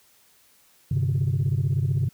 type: chord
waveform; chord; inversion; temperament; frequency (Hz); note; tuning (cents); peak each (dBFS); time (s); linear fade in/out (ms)
sine; G suspended fourth; none; equal; 98 / 130.81 / 146.83; G2 / C3 / D3; 0 / 0 / 0; -24 / -22 / -25; 0.91-2.09; 5
effects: tanh soft clip ceiling -16 dBFS + white hiss -59 dBFS RMS until 2.13 s